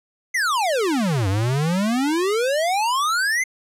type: exponential two-way sweep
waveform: square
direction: down then up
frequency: 2120 to 92.7 to 2120 Hz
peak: -19 dBFS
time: 0.34-3.44 s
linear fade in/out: 10 ms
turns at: 1.28 s
effects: low-pass 11000 Hz 12 dB/octave